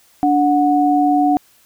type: tone pair together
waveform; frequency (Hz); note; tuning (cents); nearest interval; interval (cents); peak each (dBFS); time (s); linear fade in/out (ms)
sine; 291.3 / 734; D4 / F#5; -14 / -14; octave + major third; 1600; -14; 0.23-1.37; 0
effects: white hiss -53 dBFS RMS until 1.65 s